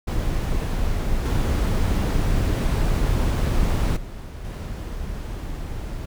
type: noise with level steps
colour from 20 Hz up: brown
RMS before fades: -23 / -20 / -34 / -30 dBFS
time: 0.07-6.06 s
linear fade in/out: 10 ms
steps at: 1.25 / 3.96 / 4.44 s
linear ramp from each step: 10 ms
effects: none